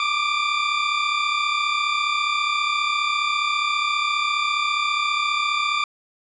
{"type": "tone pair together", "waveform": "20% pulse", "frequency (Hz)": [1165.2, 1200], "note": ["D6", "D6"], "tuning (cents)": [-14, 37], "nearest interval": "minor second", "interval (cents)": 51, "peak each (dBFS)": -18, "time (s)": [0, 5.84], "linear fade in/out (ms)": 2, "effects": ["resampled to 16000 Hz", "8-bit"]}